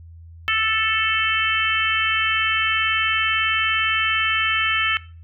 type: harmonic tone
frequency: 440.2 Hz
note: A4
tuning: 1 cent sharp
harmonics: 3 / 4 / 5 / 6 / 7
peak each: -24 / -24 / -24 / -24 / -24 dBFS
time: 0.48-4.97 s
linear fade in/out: 0 ms
effects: noise-tail reverb RT60 0.4 s tail -20 dB re dry + added 83 Hz sine -39 dBFS peak until 5.23 s